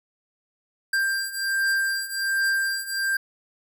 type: beating tone pair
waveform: square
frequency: 1584 / 1585.3 Hz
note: G6 / G6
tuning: +18 / +19 cents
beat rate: 1.3 Hz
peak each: -28 / -25 dBFS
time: 0.93-3.17 s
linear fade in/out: 5 ms
effects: none